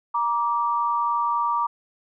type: tone pair together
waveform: sine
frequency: 945.4 / 1169 Hz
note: A#5 / D6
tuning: +24 / -8 cents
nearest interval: major third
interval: 368 cents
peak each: -23 dBFS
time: 0.14-1.67 s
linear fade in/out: 10 ms
effects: none